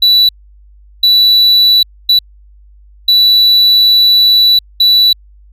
triangle tone bursts at uneven times, 3951 Hz, B7, in tune, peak -3 dBFS, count 5, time 0.02-0.29 / 1.03-1.83 / 2.09-2.19 / 3.08-4.59 / 4.8-5.13 s, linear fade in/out 5 ms, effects added 50 Hz sine -38 dBFS peak until 5.52 s

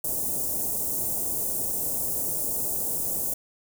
white band-stop noise, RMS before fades -28 dBFS, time 0.04-3.34 s, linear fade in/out 5 ms, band 690 to 7800 Hz, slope 24 dB/octave, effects none

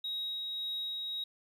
sine tone with tremolo, 3800 Hz, A#7, 33 cents sharp, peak -32 dBFS, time 0.04-1.24 s, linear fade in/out 5 ms, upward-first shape sine, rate 1.8 Hz, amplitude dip 25%, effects tanh soft clip ceiling -31 dBFS + 11-bit

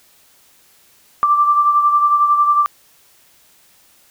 sine beating tone pair, 1174.7 / 1185.7 Hz, D6 / D6, 0 / +16 cents, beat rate 11 Hz, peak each -11 / -20 dBFS, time 1.23-2.66 s, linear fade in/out 0 ms, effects white hiss -52 dBFS RMS until 4.1 s

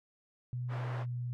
sine tone with pitch glide, 123.47 to 122.05 Hz, B2 to B2, 0 to -20 cents, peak -34 dBFS, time 0.53-1.33 s, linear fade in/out 0 ms, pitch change -20 cents, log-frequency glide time 0.86-1.01 s
pink band-pass noise, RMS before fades -45 dBFS, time 0.68-1.06 s, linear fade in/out 50 ms, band 480 to 1500 Hz, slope 12 dB/octave
effects none

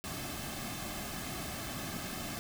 pink noise with comb filter, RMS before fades -40 dBFS, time 0.04-2.39 s, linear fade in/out 0 ms, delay 2.1 ms, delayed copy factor -0.6, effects none

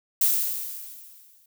violet noise with exponential decay, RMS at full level -19 dBFS, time 0.21-1.46 s, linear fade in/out 5 ms, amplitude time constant 270 ms, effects none

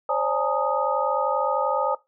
sine tone cluster, 528 / 578 / 839 / 912 / 1245 Hz, C5 / D5 / G#5 / A#5 / D#6, +16 / -28 / +17 / -38 / +1 cents, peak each -27 dBFS, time 0.09-1.95 s, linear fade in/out 5 ms, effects noise-tail reverb RT60 0.2 s tail -19 dB re dry

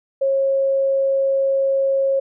sine tone, 543 Hz, C#5, 36 cents flat, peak -15 dBFS, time 0.21-2.2 s, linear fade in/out 10 ms, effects none

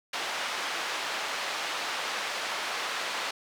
pink band-pass noise, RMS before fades -33 dBFS, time 0.13-3.31 s, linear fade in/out 5 ms, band 770 to 4700 Hz, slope 12 dB/octave, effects none

